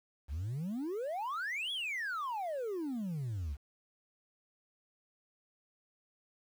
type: exponential two-way sweep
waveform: sine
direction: up then down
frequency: 64.1 to 3438 to 64.1 Hz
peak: -32 dBFS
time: 0.28-3.57 s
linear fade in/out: 50 ms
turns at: 1.72 s
effects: tanh soft clip ceiling -34 dBFS + 10-bit